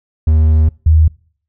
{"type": "tone pair in turn", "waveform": ["triangle", "sine"], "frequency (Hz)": [78.2, 78.93], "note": ["D#2", "D#2"], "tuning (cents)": [9, 25], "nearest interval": "unison", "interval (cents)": 16, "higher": "second", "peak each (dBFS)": -5, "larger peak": "neither", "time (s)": [[0.27, 0.69], [0.86, 1.08]], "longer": "first", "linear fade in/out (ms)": 5, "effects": ["noise-tail reverb RT60 0.5 s tail -25 dB re dry"]}